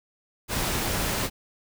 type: noise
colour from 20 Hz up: pink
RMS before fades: -27 dBFS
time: 0.48-1.3 s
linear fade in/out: 50 ms
effects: none